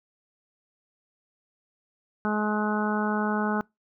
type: harmonic tone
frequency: 211.5 Hz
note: G#3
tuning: 32 cents sharp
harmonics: 1 / 2 / 3 / 4 / 5 / 6 / 7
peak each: -26 / -32 / -36 / -32 / -36 / -34 / -33 dBFS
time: 2.25-3.61 s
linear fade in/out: 0 ms
effects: noise-tail reverb RT60 0.2 s tail -25 dB re dry